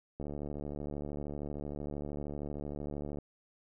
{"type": "click train", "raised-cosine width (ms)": 2, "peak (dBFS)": -27, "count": 219, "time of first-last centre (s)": [0.2, 3.186], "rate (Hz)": 73, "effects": []}